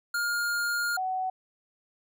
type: tone pair in turn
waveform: square / sine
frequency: 1414 / 749 Hz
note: F6 / F#5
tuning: +21 / +21 cents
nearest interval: major seventh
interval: 1100 cents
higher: first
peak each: -27 dBFS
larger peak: neither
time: 0.14-0.97 / 0.97-1.3 s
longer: first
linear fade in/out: 5 ms
effects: none